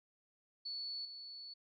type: tone with level steps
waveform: sine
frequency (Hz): 4435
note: C#8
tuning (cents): 0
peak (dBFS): -40 / -47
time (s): 0.65-1.54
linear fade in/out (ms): 10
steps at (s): 1.05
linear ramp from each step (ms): 2
effects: none